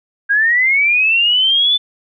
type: linear sweep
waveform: sine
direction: up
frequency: 1602 to 3520 Hz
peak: -10 dBFS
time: 0.29-1.78 s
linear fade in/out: 20 ms
effects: none